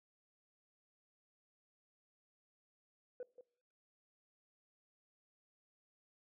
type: tone with echo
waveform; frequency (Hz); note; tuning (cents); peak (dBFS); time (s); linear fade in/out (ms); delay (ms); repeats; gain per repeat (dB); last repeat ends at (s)
sine; 496.5; B4; +9; -40; 3.2-3.23; 2; 180; 1; -12; 3.41
effects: noise-tail reverb RT60 0.7 s tail -24 dB re dry + tanh soft clip ceiling -40 dBFS